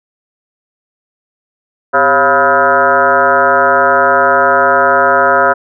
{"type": "tone with frequency modulation", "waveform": "sine", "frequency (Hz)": 987.8, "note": "B5", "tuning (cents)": 0, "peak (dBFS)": -6, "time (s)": [1.93, 5.54], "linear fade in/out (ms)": 20, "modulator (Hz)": 147, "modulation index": 3.7, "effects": []}